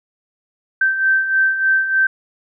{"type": "beating tone pair", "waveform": "sine", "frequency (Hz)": [1553, 1556.3], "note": ["G6", "G6"], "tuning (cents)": [-17, -13], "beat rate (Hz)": 3.3, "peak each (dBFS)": [-21, -14], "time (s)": [0.81, 2.07], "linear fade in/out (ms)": 5, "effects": []}